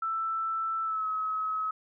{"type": "tone with pitch glide", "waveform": "sine", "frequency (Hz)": [1326, 1281.6], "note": ["E6", "E6"], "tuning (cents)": [10, -49], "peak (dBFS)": -28, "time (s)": [0.02, 1.71], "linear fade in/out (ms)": 5, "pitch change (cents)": -59, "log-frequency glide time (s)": [0.83, 1.07], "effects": []}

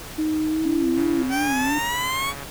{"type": "tone with pitch glide", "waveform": "sine", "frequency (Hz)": [311.1, 333.4], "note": ["D#4", "E4"], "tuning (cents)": [0, 20], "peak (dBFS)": -20, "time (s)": [0.18, 1.23], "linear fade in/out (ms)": 10, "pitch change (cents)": 120, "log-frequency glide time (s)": [0.49, 0.83]}
{"type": "tone with vibrato", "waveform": "sine", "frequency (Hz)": 275.5, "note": "C#4", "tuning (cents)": -11, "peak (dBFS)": -22, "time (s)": [0.65, 1.79], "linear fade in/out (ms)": 10, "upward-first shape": "sine", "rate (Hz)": 2.9, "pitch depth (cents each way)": 120}
{"type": "click train", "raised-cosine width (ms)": 0.5, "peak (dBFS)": -22, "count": 206, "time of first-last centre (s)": [0.97, 2.434], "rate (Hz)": 140}
{"type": "exponential sweep", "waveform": "20% pulse", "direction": "up", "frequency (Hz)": [757, 1135], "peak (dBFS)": -18, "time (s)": [1.29, 2.34], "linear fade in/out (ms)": 50}
{"effects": ["pink hiss -37 dBFS RMS until 2.5 s"]}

